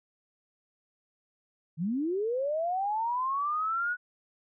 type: linear sweep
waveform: sine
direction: up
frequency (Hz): 146.83 to 1480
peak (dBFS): -27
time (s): 1.77-3.97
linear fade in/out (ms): 50
effects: none